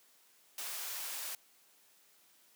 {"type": "high-pass noise", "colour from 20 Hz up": "white", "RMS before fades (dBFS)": -41, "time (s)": [0.58, 1.35], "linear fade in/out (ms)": 2, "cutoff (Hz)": 620, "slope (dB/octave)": 12, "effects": ["white hiss -66 dBFS RMS until 2.55 s", "high-pass 200 Hz 12 dB/octave"]}